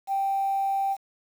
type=tone; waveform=sine; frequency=784 Hz; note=G5; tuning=in tune; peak=-22 dBFS; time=0.07-0.97 s; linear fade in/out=50 ms; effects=tanh soft clip ceiling -18 dBFS + 8-bit